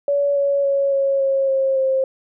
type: tone with pitch steps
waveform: sine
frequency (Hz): 568 / 561.5 / 555 / 548.7 / 542.4 / 536.1 / 530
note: C#5 / C#5 / C#5 / C#5 / C#5 / C5 / C5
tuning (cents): +42 / +22 / +2 / -18 / -38 / +42 / +22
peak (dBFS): -15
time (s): 0.08-2.04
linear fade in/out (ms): 2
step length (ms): 280
effects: none